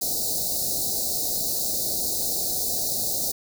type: band-stop noise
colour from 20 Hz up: white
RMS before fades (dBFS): -26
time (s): 0.01-3.32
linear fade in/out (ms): 10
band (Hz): 790 to 3900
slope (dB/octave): 96
effects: none